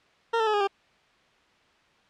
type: tone with pitch steps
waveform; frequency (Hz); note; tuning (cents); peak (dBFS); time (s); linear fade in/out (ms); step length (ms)
20% pulse; 460.1 / 443.1 / 426.8 / 411.1 / 395.9; A#4 / A4 / G#4 / G#4 / G4; -23 / +12 / +47 / -18 / +17; -17; 0.33-0.675; 10; 69
effects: white hiss -61 dBFS RMS until 2.09 s + low-pass 3000 Hz 12 dB/octave